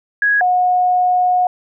sine tone pair in turn, 1661.2 / 726 Hz, G#6 / F#5, 0 / -33 cents, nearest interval octave + major second, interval 1433 cents, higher first, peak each -11 dBFS, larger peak neither, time 0.22-0.41 / 0.41-1.47 s, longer second, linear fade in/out 2 ms, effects none

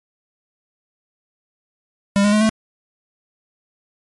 square tone with pitch steps, 200 / 206.2 / 212.6 / 219.2 Hz, G3 / G#3 / G#3 / A3, +35 / -12 / +41 / -6 cents, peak -13 dBFS, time 2.16-2.492 s, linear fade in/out 0 ms, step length 83 ms, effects MP3 48 kbps

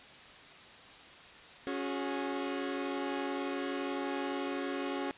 sawtooth chord, C# suspended fourth, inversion none, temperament equal with one note detuned, 277.2 / 363.6 / 415.3 Hz, C#4 / F#4 / G#4, 0 / -30 / 0 cents, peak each -32 / -35 / -37 dBFS, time 1.67-5.11 s, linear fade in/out 0 ms, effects white hiss -52 dBFS RMS until 5.17 s + resampled to 8000 Hz

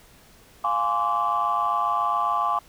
sine chord, D half-diminished seventh, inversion first, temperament equal with one note detuned, 698.5 / 830.6 / 1046.5 / 1153.8 Hz, F5 / Ab5 / C6 / D6, 0 / 0 / 0 / -31 cents, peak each -28 / -27 / -26 / -23 dBFS, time 0.64-2.59 s, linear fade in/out 5 ms, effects tanh soft clip ceiling -13 dBFS + pink hiss -53 dBFS RMS until 2.68 s

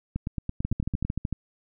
two click trains, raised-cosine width 5 ms, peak -16 / -15 dBFS, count 9 / 10, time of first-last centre 0.16-1.05 / 0.65-1.327 s, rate 8.99 / 13.3 Hz, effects none

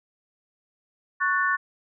sine chord, F# minor, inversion second, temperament just, 1110 / 1480 / 1776 Hz, C#6 / F#6 / A6, +2 / 0 / +16 cents, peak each -25 dBFS, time 1.2-1.57 s, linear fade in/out 20 ms, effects none

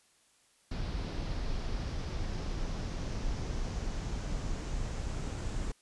brown noise with low-pass filter sweep, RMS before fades -35 dBFS, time 0.71-5.72 s, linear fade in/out 5 ms, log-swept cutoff 4700 to 7500 Hz, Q 2.3, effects white hiss -67 dBFS RMS until 5.81 s + resampled to 24000 Hz

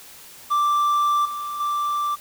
triangle tone with level steps, 1174.7 Hz, D6, in tune, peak -15 / -25 / -19 dBFS, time 0.5-2.16 s, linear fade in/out 20 ms, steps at 1.25 / 1.6 s, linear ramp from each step 5 ms, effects white hiss -44 dBFS RMS until 2.2 s

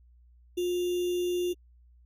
sine tone with sample-and-hold, 355.4 Hz, F4, 30 cents sharp, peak -26 dBFS, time 0.57-1.53 s, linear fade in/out 10 ms, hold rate 3150 Hz, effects added 60 Hz sine -55 dBFS peak until 2.05 s + AAC 48 kbps

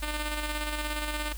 5% pulse tone with tremolo, 300 Hz, D4, 37 cents sharp, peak -19 dBFS, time 0.02-1.33 s, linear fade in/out 10 ms, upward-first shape square, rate 17 Hz, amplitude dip 40%, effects added 50 Hz sine -34 dBFS peak until 1.37 s + white hiss -47 dBFS RMS until 1.37 s

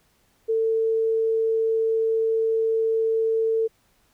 sine tone, 447.6 Hz, A4, 30 cents sharp, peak -19 dBFS, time 0.48-3.68 s, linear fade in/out 20 ms, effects pink hiss -64 dBFS RMS until 4.13 s

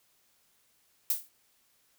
violet noise with exponential decay, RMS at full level -24 dBFS, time 1.1-1.29 s, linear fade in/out 2 ms, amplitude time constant 40 ms, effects white hiss -69 dBFS RMS until 1.98 s

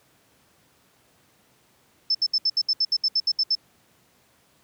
sine tone bursts, 5274 Hz, E8, in tune, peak -18 dBFS, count 13, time 2.1-3.552 s, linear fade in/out 5 ms, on 48 ms, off 69 ms, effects pink hiss -61 dBFS RMS until 4.63 s + high-pass 100 Hz 12 dB/octave

